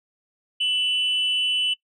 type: tone pair together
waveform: sine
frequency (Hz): 2701 / 2985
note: E7 / F#7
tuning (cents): +42 / +15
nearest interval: major second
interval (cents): 173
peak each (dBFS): -27 / -19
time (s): 0.6-1.74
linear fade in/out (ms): 10
effects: noise-tail reverb RT60 0.1 s tail -21 dB re dry + tanh soft clip ceiling -17 dBFS